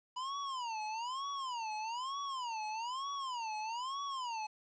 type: tone with vibrato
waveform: square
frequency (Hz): 981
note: B5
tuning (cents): -12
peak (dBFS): -38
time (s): 0.16-4.47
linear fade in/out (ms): 10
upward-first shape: sine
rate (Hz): 1.1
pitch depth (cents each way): 240
effects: resampled to 16000 Hz + 11-bit